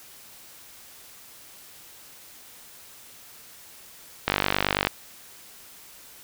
click train, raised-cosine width 0.3 ms, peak -4 dBFS, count 30, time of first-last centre 4.28-4.871 s, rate 49.1 Hz, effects white hiss -48 dBFS RMS until 6.23 s

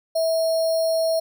sine tone with sample-and-hold, 651 Hz, E5, 22 cents flat, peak -18 dBFS, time 0.15-1.2 s, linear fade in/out 10 ms, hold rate 4900 Hz, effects none

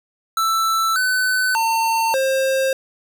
square tone with pitch steps, 1326 / 1509 / 904 / 532 Hz, E6 / F#6 / A5 / C5, +10 / +34 / +47 / +29 cents, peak -17 dBFS, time 0.37-2.73 s, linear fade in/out 2 ms, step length 590 ms, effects none

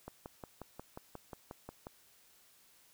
click train, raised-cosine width 1 ms, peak -30 dBFS, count 11, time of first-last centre 0.08-1.869 s, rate 5.59 Hz, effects white hiss -65 dBFS RMS until 2.93 s

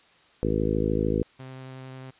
harmonic tone, 53.4 Hz, G#1, 49 cents sharp, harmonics 1 / 2 / 3 / 4 / 5 / 6 / 7 / 8 / 9, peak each -31 / -31 / -31 / -31 / -31 / -31 / -31 / -31 / -31 dBFS, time 0.43-1.23 s, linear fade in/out 0 ms
sawtooth tone with vibrato, 130.81 Hz, C3, in tune, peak -35 dBFS, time 1.39-2.11 s, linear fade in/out 10 ms, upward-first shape sine, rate 11 Hz, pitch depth 9 cents each way
effects white hiss -58 dBFS RMS until 2.19 s + resampled to 8000 Hz

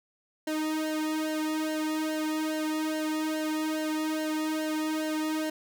sawtooth tone with flanger, 311.1 Hz, D#4, in tune, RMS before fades -30 dBFS, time 0.47-5.5 s, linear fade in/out 5 ms, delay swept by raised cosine 0.83 to 1.93 ms, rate 2.4 Hz, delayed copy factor -1, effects none

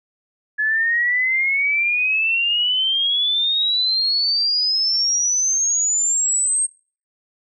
sine exponential sweep, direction up, 1703 to 8510 Hz, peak -16 dBFS, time 0.58-6.67 s, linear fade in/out 20 ms, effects noise-tail reverb RT60 0.4 s tail -24 dB re dry

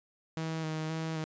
sawtooth tone with vibrato, 159 Hz, D#3, 38 cents sharp, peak -29 dBFS, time 0.37-1.24 s, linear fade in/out 0 ms, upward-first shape square, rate 1.9 Hz, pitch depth 20 cents each way, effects resampled to 16000 Hz

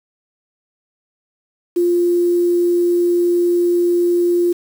sine tone with quantisation, 349.2 Hz, F4, in tune, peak -12 dBFS, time 1.76-4.53 s, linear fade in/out 10 ms, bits 6, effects none

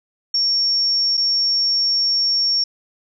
sine tone with dropouts, 5500 Hz, F8, 27 cents flat, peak -15 dBFS, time 0.34-2.64 s, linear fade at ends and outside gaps 5 ms, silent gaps 1.171-1.175 s, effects none

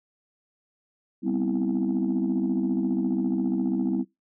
sine chord, C major seventh, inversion second, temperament equal with one note detuned, 196 / 246.9 / 261.6 / 326.8 Hz, G3 / B3 / C4 / E4, 0 / 0 / 0 / -15 cents, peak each -27 dBFS, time 1.22-4.05 s, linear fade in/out 50 ms, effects noise-tail reverb RT60 0.2 s tail -23 dB re dry + tanh soft clip ceiling -17 dBFS

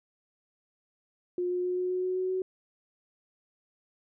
sine tone with pitch steps, 357.1 / 359.4 / 361.7 / 364 / 366.3 / 368.6 / 371 / 373.3 Hz, F4 / F4 / F#4 / F#4 / F#4 / F#4 / F#4 / F#4, +39 / +50 / -39 / -28 / -17 / -7 / +5 / +15 cents, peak -27 dBFS, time 1.38-2.42 s, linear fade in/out 2 ms, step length 130 ms, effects none

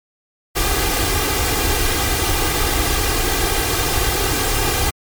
pink noise with comb filter, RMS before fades -18 dBFS, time 0.55-4.91 s, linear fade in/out 20 ms, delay 2.5 ms, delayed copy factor +0.7, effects MP3 96 kbps

